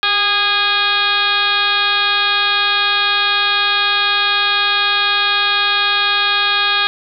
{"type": "tone with frequency modulation", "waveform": "sine", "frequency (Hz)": 2474, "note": "D#7", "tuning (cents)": -10, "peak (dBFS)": -12, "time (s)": [0.03, 6.87], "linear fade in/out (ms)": 0, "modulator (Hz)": 416, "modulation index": 3.6, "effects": []}